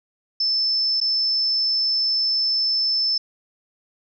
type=tone with dropouts; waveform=sine; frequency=5274 Hz; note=E8; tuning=in tune; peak=-18 dBFS; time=0.4-3.18 s; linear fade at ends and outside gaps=5 ms; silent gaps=1.003-1.012 s; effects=none